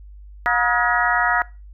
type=harmonic tone with a mistuned harmonic; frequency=239.4 Hz; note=A#3; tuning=46 cents sharp; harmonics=3 / 4 / 5 / 6 / 7 / 8; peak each=-23 / -23 / -23 / -23 / -23 / -23 dBFS; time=0.46-1.42 s; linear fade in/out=0 ms; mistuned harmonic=5; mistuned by=+94 cents; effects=noise-tail reverb RT60 0.3 s tail -23 dB re dry + added 50 Hz sine -38 dBFS peak until 1.73 s